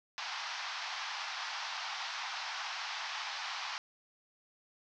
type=band-pass noise; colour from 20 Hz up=pink; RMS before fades=-40 dBFS; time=0.18-3.78 s; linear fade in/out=0 ms; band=770 to 5700 Hz; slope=48 dB/octave; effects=none